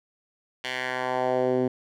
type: tone with band-pass filter sweep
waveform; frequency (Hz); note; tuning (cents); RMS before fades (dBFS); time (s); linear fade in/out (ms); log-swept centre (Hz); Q
10% pulse; 127.5; C3; -44; -26; 0.64-1.68; 5; 2800 to 290; 1.6
effects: none